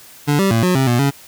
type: tone with pitch steps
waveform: 25% pulse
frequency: 145.9 / 194.7 / 113.9 / 181.6 / 133.3 / 120.6 / 139.7 Hz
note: D3 / G3 / A#2 / F#3 / C3 / B2 / C#3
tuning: -11 / -12 / -40 / -32 / +33 / -41 / +14 cents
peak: -9 dBFS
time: 0.27-1.11 s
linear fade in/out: 20 ms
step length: 120 ms
effects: white hiss -42 dBFS RMS until 1.27 s